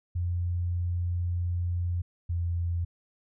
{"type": "tone pair in turn", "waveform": "sine", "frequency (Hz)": [87.7, 85.9], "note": ["F2", "F2"], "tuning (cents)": [8, -28], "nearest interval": "unison", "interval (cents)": 36, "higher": "first", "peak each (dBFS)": -26, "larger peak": "neither", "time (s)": [[0.15, 2.02], [2.29, 2.85]], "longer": "first", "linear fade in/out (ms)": 10, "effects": []}